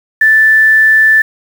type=tone with quantisation; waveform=sine; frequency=1760 Hz; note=A6; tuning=in tune; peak=-4 dBFS; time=0.21-1.22 s; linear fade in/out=5 ms; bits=5; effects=none